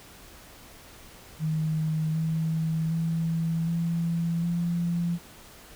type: tone with pitch steps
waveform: sine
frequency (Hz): 157.1 / 160.59 / 164.15 / 167.79 / 171.52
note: D#3 / E3 / E3 / E3 / F3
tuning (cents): +17 / -45 / -7 / +31 / -31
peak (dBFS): -24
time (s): 1.39-5.19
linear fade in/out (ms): 50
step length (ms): 760
effects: pink hiss -49 dBFS RMS until 5.75 s